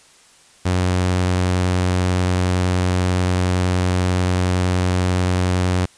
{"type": "tone with vibrato", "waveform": "sawtooth", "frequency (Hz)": 91, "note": "F#2", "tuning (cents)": -28, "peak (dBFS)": -12, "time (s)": [0.65, 5.86], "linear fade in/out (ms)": 10, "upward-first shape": "triangle", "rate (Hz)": 18, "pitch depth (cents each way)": 17, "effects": ["white hiss -50 dBFS RMS until 5.97 s", "resampled to 22050 Hz"]}